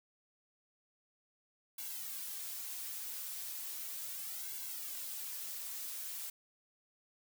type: noise with flanger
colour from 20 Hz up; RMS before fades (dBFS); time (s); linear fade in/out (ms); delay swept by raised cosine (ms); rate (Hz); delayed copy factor
blue; -43; 1.78-6.3; 5; 1.6 to 5.1; 0.36; -1
effects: none